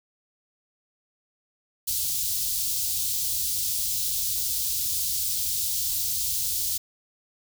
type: band-stop noise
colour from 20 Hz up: white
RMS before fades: -27 dBFS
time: 1.87-6.78 s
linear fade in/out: 10 ms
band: 120 to 3800 Hz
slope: 24 dB/octave
effects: none